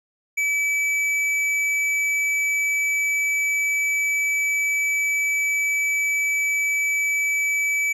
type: tone with hard clipping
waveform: sine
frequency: 2299 Hz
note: D7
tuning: 37 cents flat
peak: -21 dBFS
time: 0.37-7.93 s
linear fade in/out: 10 ms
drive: 8 dB
effects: none